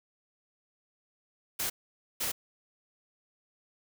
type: noise bursts at uneven times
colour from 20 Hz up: white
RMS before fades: -32 dBFS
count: 2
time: 1.59-1.7 / 2.2-2.32 s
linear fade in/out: 10 ms
effects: none